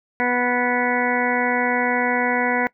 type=harmonic tone; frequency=246 Hz; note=B3; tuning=7 cents flat; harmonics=1 / 2 / 3 / 4 / 6 / 7 / 8 / 9; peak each=-25 / -25 / -25 / -27 / -27 / -28 / -25 / -29 dBFS; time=0.2-2.67 s; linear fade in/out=0 ms; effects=noise-tail reverb RT60 0.1 s tail -21 dB re dry